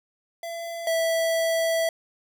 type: tone pair in turn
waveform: square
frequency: 674 / 657.5 Hz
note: E5 / E5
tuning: +38 / -5 cents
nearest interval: unison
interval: 43 cents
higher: first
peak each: -32 / -22 dBFS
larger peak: second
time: 0.43-0.87 / 0.87-1.89 s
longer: second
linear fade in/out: 2 ms
effects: none